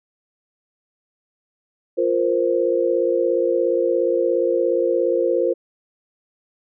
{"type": "chord", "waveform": "sine", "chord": "F suspended fourth", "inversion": "none", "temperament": "equal", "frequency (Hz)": [349.2, 466.2, 523.3], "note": ["F4", "Bb4", "C5"], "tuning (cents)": [0, 0, 0], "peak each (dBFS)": [-21, -21, -20], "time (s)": [1.97, 5.54], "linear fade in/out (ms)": 20, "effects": []}